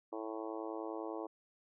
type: harmonic tone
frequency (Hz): 110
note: A2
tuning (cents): 0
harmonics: 3 / 4 / 5 / 6 / 7 / 8 / 9 / 10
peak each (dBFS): -43 / -45 / -47 / -49 / -50 / -51 / -52 / -53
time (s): 0.12-1.27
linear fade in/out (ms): 10
effects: none